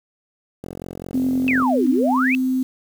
click train, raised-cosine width 2 ms, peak -18 dBFS, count 45, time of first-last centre 0.64-1.622 s, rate 44.8 Hz
sine tone with vibrato, 257 Hz, C4, 31 cents flat, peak -17 dBFS, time 1.14-2.63 s, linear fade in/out 5 ms, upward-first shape square, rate 1 Hz, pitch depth 10 cents each way
sine exponential two-way sweep, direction down then up, 2697 to 254.1 to 2697 Hz, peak -18 dBFS, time 1.48-2.35 s, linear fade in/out 0 ms, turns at 1.89 s
effects high-pass 80 Hz 12 dB/octave + 7-bit

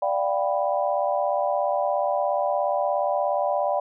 sine chord, G dominant seventh, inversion second, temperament equal with one note detuned, 587.3 / 707 / 784 / 987.8 Hz, D5 / F5 / G5 / B5, 0 / +21 / 0 / 0 cents, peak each -24 / -27 / -27 / -30 dBFS, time 0.02-3.8 s, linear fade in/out 5 ms, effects none

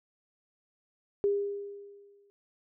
sine tone with exponential decay, 403.6 Hz, G#4, 49 cents flat, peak -22 dBFS, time 1.24-2.3 s, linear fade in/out 0 ms, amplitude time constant 230 ms, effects none

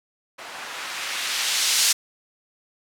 violet noise with low-pass filter sweep, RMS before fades -25 dBFS, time 0.38-1.93 s, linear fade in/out 10 ms, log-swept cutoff 930 to 5500 Hz, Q 0.78, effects none

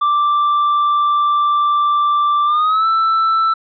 triangle tone with pitch glide, 1174.7 to 1326.2 Hz, D6 to E6, 0 to +10 cents, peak -10 dBFS, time 0.01-3.54 s, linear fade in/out 10 ms, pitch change +210 cents, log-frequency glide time 2.45-2.86 s, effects resampled to 11025 Hz

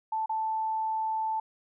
sine tone with dropouts, 880 Hz, A5, in tune, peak -27 dBFS, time 0.12-1.4 s, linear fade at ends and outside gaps 5 ms, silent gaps 0.26-0.294 s, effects none

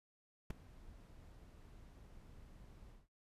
brown noise with ADSR envelope, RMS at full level -36 dBFS, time 0.5-3.08 s, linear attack 6 ms, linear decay 6 ms, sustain -22 dB, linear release 180 ms, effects noise-tail reverb RT60 0.2 s tail -21 dB re dry + resampled to 32000 Hz

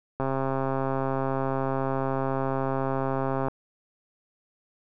click train, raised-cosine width 1 ms, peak -14 dBFS, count 441, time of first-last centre 0.2-3.484 s, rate 134 Hz, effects none

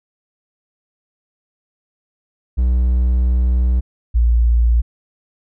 triangle / sine tone pair in turn, 61.74 / 58.27 Hz, B1 / A#1, 0 / 0 cents, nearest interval minor second, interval 100 cents, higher first, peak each -10 dBFS, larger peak neither, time 2.57-3.81 / 4.14-4.82 s, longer first, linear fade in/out 20 ms, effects none

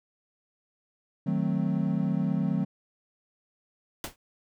triangle chord, D# diminished seventh, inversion none, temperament equal, 155.56 / 185 / 220 / 261.6 Hz, D#3 / F#3 / A3 / C4, 0 / 0 / 0 / 0 cents, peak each -28 / -26 / -29 / -31 dBFS, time 1.26-2.65 s, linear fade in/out 10 ms
pink noise with exponential decay, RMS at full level -30 dBFS, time 4.04-4.16 s, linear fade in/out 1 ms, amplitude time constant 26 ms
effects none

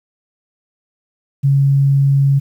sine tone, 138.59 Hz, C#3, in tune, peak -9 dBFS, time 1.43-2.4 s, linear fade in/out 20 ms, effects 8-bit

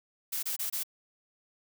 blue noise bursts, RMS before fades -33 dBFS, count 4, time 0.32-0.835 s, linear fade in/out 10 ms, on 110 ms, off 25 ms, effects none

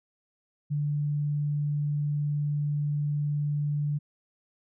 sine tone, 146.83 Hz, D3, in tune, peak -25 dBFS, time 0.7-3.99 s, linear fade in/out 20 ms, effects none

